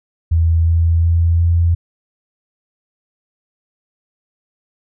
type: tone with pitch steps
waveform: sine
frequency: 82.41 / 83.22 / 84.04 / 84.87 Hz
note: E2 / E2 / E2 / F2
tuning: 0 / +17 / +34 / -49 cents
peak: -10 dBFS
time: 0.31-1.75 s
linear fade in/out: 10 ms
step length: 360 ms
effects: none